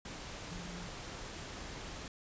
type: tone in noise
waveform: sine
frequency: 175.2 Hz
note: F3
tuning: 6 cents sharp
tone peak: -46 dBFS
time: 0.51-0.88 s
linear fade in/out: 2 ms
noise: pink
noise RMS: -45 dBFS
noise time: 0.05-2.08 s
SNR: -4 dB
effects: resampled to 16000 Hz